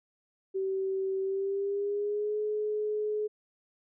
sine tone with pitch glide, 384.1 to 423.7 Hz, G4 to G#4, -35 to +35 cents, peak -28 dBFS, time 0.54-3.28 s, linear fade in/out 20 ms, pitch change +170 cents, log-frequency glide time 1.21-2.38 s, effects none

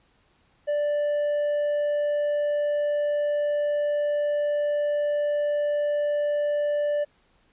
triangle tone, 587.3 Hz, D5, in tune, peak -20 dBFS, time 0.67-7.05 s, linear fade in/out 20 ms, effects pink hiss -64 dBFS RMS until 7.52 s + resampled to 8000 Hz

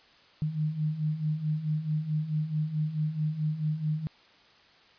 sine beating tone pair, 150.7 / 155.3 Hz, D3 / D#3, +45 / -3 cents, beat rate 4.6 Hz, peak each -33 / -28 dBFS, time 0.42-4.07 s, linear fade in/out 0 ms, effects white hiss -58 dBFS RMS until 4.98 s + resampled to 11025 Hz

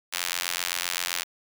sawtooth tone with high-pass filter, 87.7 Hz, F2, 8 cents sharp, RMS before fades -30 dBFS, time 0.12-1.24 s, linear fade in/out 20 ms, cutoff 2200 Hz, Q 0.63, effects none

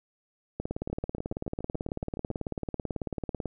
two click trains, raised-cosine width 2 ms, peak -24 / -18 dBFS, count 11 / 53, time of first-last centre 0.9-2.312 / 0.6-3.457 s, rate 7.08 / 18.2 Hz, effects none

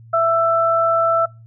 sine tone pair together, 664 / 1329 Hz, E5 / E6, +12 / +14 cents, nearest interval octave, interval 1202 cents, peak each -16 dBFS, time 0.13-1.26 s, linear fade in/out 10 ms, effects noise-tail reverb RT60 0.3 s tail -26 dB re dry + added 114 Hz sine -40 dBFS peak until 1.46 s

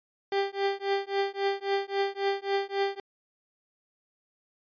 30% pulse tone with tremolo, 395.6 Hz, G4, 16 cents sharp, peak -20 dBFS, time 0.32-3 s, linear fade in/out 2 ms, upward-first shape triangle, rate 3.7 Hz, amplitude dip 100%, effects resampled to 11025 Hz

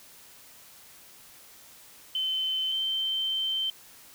sine tone pair in turn, 3067 / 3108 Hz, G7 / G7, -38 / -16 cents, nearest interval unison, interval 22 cents, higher second, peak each -26 / -26 dBFS, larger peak neither, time 2.15-2.72 / 2.72-3.7 s, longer second, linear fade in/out 2 ms, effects white hiss -52 dBFS RMS until 4.14 s

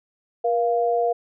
sine tone pair together, 476.4 / 694.4 Hz, A#4 / F5, +38 / -10 cents, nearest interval perfect fifth, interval 652 cents, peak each -21 dBFS, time 0.44-1.13 s, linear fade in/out 10 ms, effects none

